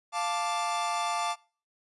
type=chord; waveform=45% pulse; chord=D minor; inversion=first; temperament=equal; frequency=698.5 / 880 / 1174.7 Hz; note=F5 / A5 / D6; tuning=0 / 0 / 0 cents; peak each=-33 / -32 / -32 dBFS; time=0.12-1.36 s; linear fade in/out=50 ms; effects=noise-tail reverb RT60 0.4 s tail -23 dB re dry + resampled to 24000 Hz